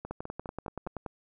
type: two click trains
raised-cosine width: 1 ms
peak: -24 / -22 dBFS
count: 5 / 11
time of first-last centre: 0.05-0.866 / 0.11-1.062 s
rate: 4.9 / 10.5 Hz
effects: none